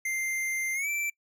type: tone with pitch glide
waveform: square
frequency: 2093 to 2336 Hz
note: C7 to D7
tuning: 0 to -10 cents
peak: -29 dBFS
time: 0.05-1.1 s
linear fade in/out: 5 ms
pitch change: +190 cents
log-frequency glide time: 0.74-0.89 s
effects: noise-tail reverb RT60 0.1 s tail -25 dB re dry